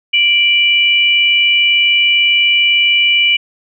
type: tone pair together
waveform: sine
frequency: 2349 / 2951 Hz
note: D7 / F#7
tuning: 0 / -5 cents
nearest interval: major third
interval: 395 cents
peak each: -11 dBFS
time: 0.13-3.37 s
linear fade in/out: 10 ms
effects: none